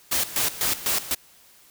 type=noise with tremolo; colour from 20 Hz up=white; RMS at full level=-23 dBFS; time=0.11-1.15 s; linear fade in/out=10 ms; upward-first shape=square; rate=4 Hz; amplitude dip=80%; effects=white hiss -54 dBFS RMS until 1.7 s

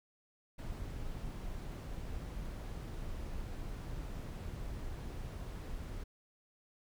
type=noise; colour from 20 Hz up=brown; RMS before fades=-42 dBFS; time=0.58-6.04 s; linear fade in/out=10 ms; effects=none

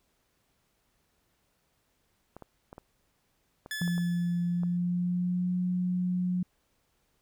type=clicks; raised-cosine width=1 ms; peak=-30 dBFS; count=9; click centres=2.366 / 2.423 / 2.729 / 2.781 / 3.661 / 3.817 / 3.878 / 3.98 / 4.634 s
type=tone with exponential decay; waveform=sawtooth; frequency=1724 Hz; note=A6; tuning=36 cents flat; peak=-28 dBFS; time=3.71-4.77 s; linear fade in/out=1 ms; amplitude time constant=230 ms
type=tone with pitch glide; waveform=sine; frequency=173.8 to 180.45 Hz; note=F3 to F#3; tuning=-8 to -43 cents; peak=-26 dBFS; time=3.81-6.43 s; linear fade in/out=5 ms; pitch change=+65 cents; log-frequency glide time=4.41-5.55 s
effects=pink hiss -73 dBFS RMS until 7.21 s

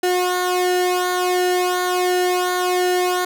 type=tone with flanger; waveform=sawtooth; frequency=361.6 Hz; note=F#4; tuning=40 cents flat; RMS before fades=-19 dBFS; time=0.03-3.25 s; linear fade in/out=5 ms; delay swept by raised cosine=1.9 to 2.4 ms; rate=1.4 Hz; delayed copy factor=-0.8; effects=none

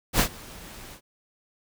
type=noise with ADSR envelope; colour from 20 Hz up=pink; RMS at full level=-19 dBFS; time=0.13-1.01 s; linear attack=66 ms; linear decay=86 ms; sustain=-24 dB; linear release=76 ms; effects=none

